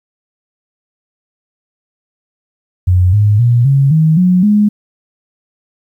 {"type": "tone with pitch steps", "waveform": "sine", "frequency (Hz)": [90.8, 104.3, 119.81, 137.63, 158.09, 181.6, 208.6], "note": ["F#2", "G#2", "A#2", "C#3", "D#3", "F#3", "G#3"], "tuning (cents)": [-32, 8, 48, -12, 28, -32, 8], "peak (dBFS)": -6, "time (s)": [2.87, 4.69], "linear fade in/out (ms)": 10, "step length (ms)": 260, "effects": ["8-bit"]}